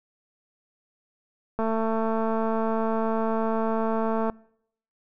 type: click train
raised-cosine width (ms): 1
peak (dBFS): -14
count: 605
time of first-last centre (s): 1.59-4.299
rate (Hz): 223
effects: noise-tail reverb RT60 0.7 s tail -24 dB re dry